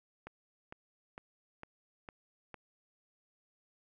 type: click train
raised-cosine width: 0.5 ms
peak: -30 dBFS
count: 6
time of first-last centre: 0.27-2.543 s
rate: 2.2 Hz
effects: none